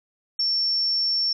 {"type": "tone", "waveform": "sine", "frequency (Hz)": 5440, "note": "F8", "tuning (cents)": -46, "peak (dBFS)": -20, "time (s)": [0.39, 1.33], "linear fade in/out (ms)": 5, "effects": []}